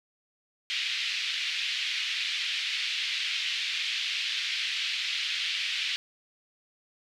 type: band-pass noise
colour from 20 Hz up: white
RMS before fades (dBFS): -31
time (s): 0.7-5.96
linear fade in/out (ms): 0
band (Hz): 2200 to 3800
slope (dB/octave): 24
effects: none